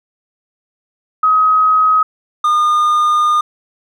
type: tone pair in turn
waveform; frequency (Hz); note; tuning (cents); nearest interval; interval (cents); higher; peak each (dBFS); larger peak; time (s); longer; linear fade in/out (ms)
sine / triangle; 1266 / 1217.1; D#6 / D#6; +30 / -39; minor second; 69; first; -8; neither; 1.23-2.03 / 2.44-3.41; second; 5
effects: none